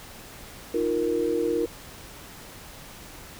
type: chord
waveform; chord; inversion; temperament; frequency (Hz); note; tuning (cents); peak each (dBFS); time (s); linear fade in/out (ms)
sine; Eb suspended second; none; just; 311.1 / 350 / 466.7; Eb4 / F4 / Bb4; 0 / +4 / +2; -29 / -27 / -25; 0.74-1.66; 5
effects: pink hiss -44 dBFS RMS until 3.39 s